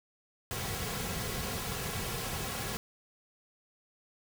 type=noise with comb filter; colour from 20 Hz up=pink; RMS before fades=-36 dBFS; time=0.51-2.77 s; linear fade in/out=0 ms; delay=3.3 ms; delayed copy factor=-0.55; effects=none